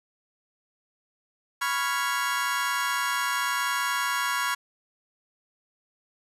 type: chord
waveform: 35% pulse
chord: C# dominant seventh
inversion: third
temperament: equal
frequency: 987.8 / 1108.7 / 1396.9 / 1661.2 Hz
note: B5 / C#6 / E#6 / G#6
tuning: 0 / 0 / 0 / 0 cents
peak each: -29 dBFS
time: 1.61-4.55 s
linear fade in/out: 10 ms
effects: resampled to 32000 Hz + 9-bit